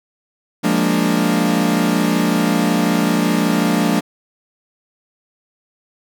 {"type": "chord", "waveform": "40% pulse", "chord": "Bb dominant seventh", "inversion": "second", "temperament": "equal", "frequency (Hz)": [174.61, 207.7, 233.1, 293.7], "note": ["F3", "Ab3", "Bb3", "D4"], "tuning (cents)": [0, 0, 0, 0], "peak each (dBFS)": -19, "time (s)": [0.63, 4.01], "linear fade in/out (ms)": 20, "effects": []}